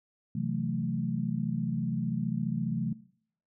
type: chord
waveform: sine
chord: F# half-diminished seventh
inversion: second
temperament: equal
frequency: 130.81 / 164.81 / 185 / 220 Hz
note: C3 / E3 / F#3 / A3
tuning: 0 / 0 / 0 / 0 cents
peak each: -34 / -34 / -34 / -34 dBFS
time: 0.35-2.93 s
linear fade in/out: 5 ms
effects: noise-tail reverb RT60 0.6 s tail -19 dB re dry